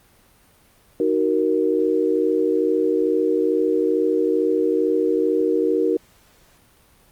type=chord; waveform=sine; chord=D# minor; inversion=none; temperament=just; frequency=311.1 / 373.4 / 466.7 Hz; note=D#4 / F#4 / A#4; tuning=0 / +16 / +2 cents; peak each=-22 / -21 / -20 dBFS; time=1-5.97 s; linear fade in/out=2 ms; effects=pink hiss -55 dBFS RMS until 7.11 s + Opus 32 kbps